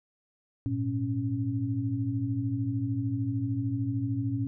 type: tone cluster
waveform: sine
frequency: 104.1 / 117.4 / 276.1 Hz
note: G#2 / A#2 / C#4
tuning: +5 / +13 / -7 cents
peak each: -34 / -30 / -31 dBFS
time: 0.66-4.47 s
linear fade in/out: 0 ms
effects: none